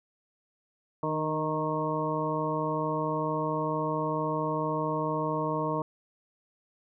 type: harmonic tone with a mistuned harmonic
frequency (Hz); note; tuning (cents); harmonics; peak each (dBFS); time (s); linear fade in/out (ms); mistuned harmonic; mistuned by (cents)
155.56; D#3; 0; 1 / 2 / 3 / 4 / 6 / 7; -34 / -34 / -34 / -34 / -34 / -34; 1.03-5.82; 2; 2; -25
effects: none